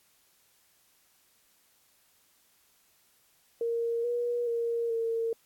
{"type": "tone with pitch steps", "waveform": "sine", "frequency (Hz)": [465.2, 480, 466.5, 456.7], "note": ["A#4", "B4", "A#4", "A#4"], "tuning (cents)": [-4, -49, 1, -36], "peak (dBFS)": -27, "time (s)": [3.61, 5.33], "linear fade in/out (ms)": 2, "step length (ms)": 430, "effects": ["white hiss -66 dBFS RMS until 5.45 s", "AAC 64 kbps"]}